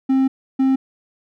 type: tone pair in turn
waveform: triangle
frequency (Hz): 265.5 / 265.5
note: C4 / C4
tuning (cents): +25 / +25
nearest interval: unison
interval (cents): 0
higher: neither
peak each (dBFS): -11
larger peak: neither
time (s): 0.09-0.28 / 0.59-0.76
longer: first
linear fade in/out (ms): 10
effects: none